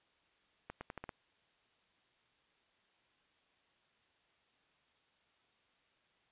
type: accelerating click train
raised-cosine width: 0.5 ms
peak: -28 dBFS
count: 6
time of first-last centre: 0.7-1.092 s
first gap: 110 ms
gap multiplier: 0.83
effects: white hiss -73 dBFS RMS until 6.31 s + resampled to 8000 Hz